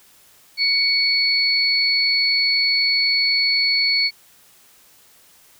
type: tone pair together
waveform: sine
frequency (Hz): 2236 / 4416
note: C#7 / C#8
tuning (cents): +14 / -7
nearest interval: octave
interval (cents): 1179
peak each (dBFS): -20 / -17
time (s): 0.57-4.11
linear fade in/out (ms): 50
effects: white hiss -52 dBFS RMS until 5.59 s